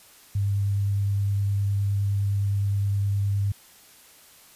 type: tone with vibrato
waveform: sine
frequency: 100 Hz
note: G2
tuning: 35 cents sharp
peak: -21 dBFS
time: 0.35-3.52 s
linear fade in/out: 5 ms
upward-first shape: triangle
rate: 9.7 Hz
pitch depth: 11 cents each way
effects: white hiss -52 dBFS RMS until 4.55 s + resampled to 32000 Hz